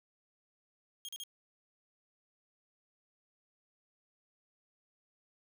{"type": "tone bursts", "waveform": "sawtooth", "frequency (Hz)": 3246, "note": "G#7", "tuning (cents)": -40, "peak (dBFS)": -38, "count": 3, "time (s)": [1.05, 1.236], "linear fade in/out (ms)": 0, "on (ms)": 36, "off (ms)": 39, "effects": []}